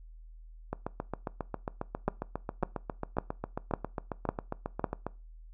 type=two click trains; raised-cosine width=1 ms; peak=-13 / -19 dBFS; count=6 / 33; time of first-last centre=2.08-4.842 / 0.73-5.066 s; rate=1.81 / 7.38 Hz; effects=noise-tail reverb RT60 0.3 s tail -21 dB re dry + added 40 Hz sine -47 dBFS peak until 5.53 s